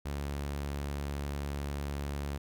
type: tone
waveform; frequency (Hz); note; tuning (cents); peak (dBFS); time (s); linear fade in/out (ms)
sawtooth; 71.2; C#2; +47; -30; 0.05-2.38; 10
effects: none